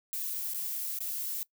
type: noise with dropouts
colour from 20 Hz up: violet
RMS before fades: -35 dBFS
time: 0.13-1.43 s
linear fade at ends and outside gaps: 0 ms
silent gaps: 0.536-0.545 / 0.987-1.005 s
effects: noise-tail reverb RT60 0.1 s tail -21 dB re dry